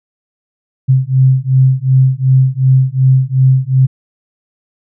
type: beating tone pair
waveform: sine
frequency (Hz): 130 / 132.7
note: C3 / C3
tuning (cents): -11 / +25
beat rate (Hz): 2.7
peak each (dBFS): -10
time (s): 0.88-3.87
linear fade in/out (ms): 20
effects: none